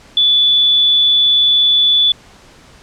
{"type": "tone", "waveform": "sine", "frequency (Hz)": 3461, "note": "A7", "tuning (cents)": -29, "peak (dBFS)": -8, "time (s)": [0.17, 2.12], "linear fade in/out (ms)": 2, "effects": ["pink hiss -43 dBFS RMS until 2.82 s", "low-pass 7000 Hz 12 dB/octave"]}